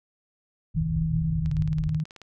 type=low-pass noise; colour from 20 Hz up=white; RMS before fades=-30 dBFS; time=0.74-2 s; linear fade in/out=10 ms; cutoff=160 Hz; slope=96 dB/octave
type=tone with pitch glide; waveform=sine; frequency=160 to 155.45 Hz; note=D#3 to D#3; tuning=+49 to -1 cents; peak=-24 dBFS; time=0.76-2.04 s; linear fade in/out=10 ms; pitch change=-50 cents; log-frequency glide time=1.34-1.57 s
type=click train; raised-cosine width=0.2 ms; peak=-28 dBFS; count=15; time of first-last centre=1.46-2.217 s; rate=18.5 Hz
effects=none

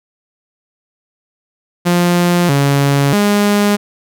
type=tone with pitch steps; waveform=sawtooth; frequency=175.3 / 140.5 / 205.2 Hz; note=F3 / C#3 / G#3; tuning=+7 / +24 / -21 cents; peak=-6 dBFS; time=1.85-3.77 s; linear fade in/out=20 ms; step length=640 ms; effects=none

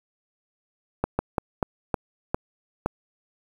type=slowing click train; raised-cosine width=1 ms; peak=-8 dBFS; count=7; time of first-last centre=1.04-2.86 s; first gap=150 ms; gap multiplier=1.28; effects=7-bit

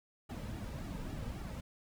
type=noise with flanger; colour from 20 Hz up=brown; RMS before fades=-42 dBFS; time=0.29-1.61 s; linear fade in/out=10 ms; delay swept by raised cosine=1.9 to 2.86 ms; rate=3.6 Hz; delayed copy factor=-0.65; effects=none

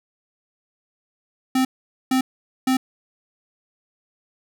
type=tone bursts; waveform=square; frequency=260 Hz; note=C4; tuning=11 cents flat; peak=-17 dBFS; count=3; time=1.55-2.77 s; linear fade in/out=5 ms; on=100 ms; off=460 ms; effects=none

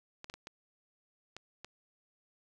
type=clicks; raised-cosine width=0.2 ms; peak=-27 dBFS; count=6; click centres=0.244 / 0.299 / 0.34 / 0.471 / 1.366 / 1.646 s; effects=none

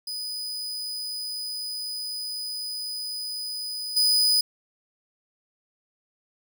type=tone with level steps; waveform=40% pulse; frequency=4978 Hz; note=D#8; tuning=in tune; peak=-29 / -17 dBFS; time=0.07-4.41 s; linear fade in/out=5 ms; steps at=3.96 s; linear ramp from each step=10 ms; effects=none

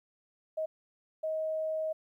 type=tone bursts at uneven times; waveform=sine; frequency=631 Hz; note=D#5; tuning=24 cents sharp; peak=-30 dBFS; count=2; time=0.57-0.66 / 1.23-1.93 s; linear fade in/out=10 ms; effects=12-bit

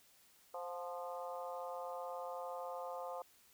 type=harmonic tone with a mistuned harmonic; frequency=174.5 Hz; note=F3; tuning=1 cent flat; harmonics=3 / 4 / 5 / 6 / 7; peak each=-45 / -47 / -49 / -51 / -52 dBFS; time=0.54-3.22 s; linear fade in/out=2 ms; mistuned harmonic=4; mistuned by=+30 cents; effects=white hiss -67 dBFS RMS until 3.53 s

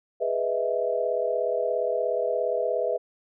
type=chord; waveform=sine; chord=E major seventh; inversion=first; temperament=equal; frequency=415.3 / 493.9 / 622.3 / 659.3 Hz; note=G#4 / B4 / D#5 / E5; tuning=0 / 0 / 0 / 0 cents; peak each=-31 / -27 / -30 / -28 dBFS; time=0.2-2.98 s; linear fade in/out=20 ms; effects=none

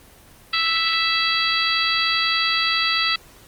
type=harmonic tone; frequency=659.3 Hz; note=E5; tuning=in tune; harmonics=2 / 3 / 4 / 5 / 6 / 7; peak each=-25 / -25 / -25 / -25 / -25 / -25 dBFS; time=0.53-3.16 s; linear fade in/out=5 ms; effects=pink hiss -48 dBFS RMS until 3.47 s + Opus 24 kbps

